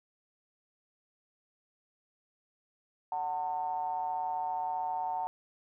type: ring-modulated tone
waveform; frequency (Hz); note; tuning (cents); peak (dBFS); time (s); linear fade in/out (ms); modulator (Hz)
triangle; 80.8; E2; -34; -26; 3.12-5.27; 0; 823
effects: none